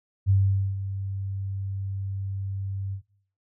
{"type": "tone with ADSR envelope", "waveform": "sine", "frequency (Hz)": 97.5, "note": "G2", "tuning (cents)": -9, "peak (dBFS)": -16, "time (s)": [0.26, 3.02], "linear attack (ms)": 38, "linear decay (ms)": 460, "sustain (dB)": -12, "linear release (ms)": 88, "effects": ["noise-tail reverb RT60 0.5 s tail -18 dB re dry"]}